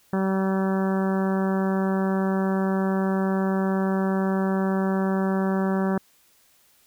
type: harmonic tone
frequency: 191.6 Hz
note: G3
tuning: 39 cents flat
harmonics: 1 / 2 / 3 / 4 / 5 / 6 / 7 / 8 / 9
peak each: -22 / -28 / -32 / -34 / -36 / -38 / -39 / -40 / -41 dBFS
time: 0.13-5.98 s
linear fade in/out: 2 ms
effects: white hiss -60 dBFS RMS until 6.86 s